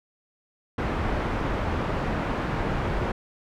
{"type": "low-pass noise", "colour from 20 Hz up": "pink", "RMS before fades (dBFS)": -27, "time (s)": [0.78, 3.12], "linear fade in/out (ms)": 5, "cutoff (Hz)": 1600, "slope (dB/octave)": 12, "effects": []}